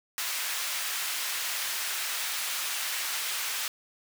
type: high-pass noise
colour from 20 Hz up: pink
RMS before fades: -32 dBFS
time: 0.18-3.68 s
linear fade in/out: 0 ms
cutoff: 1600 Hz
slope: 12 dB/octave
effects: none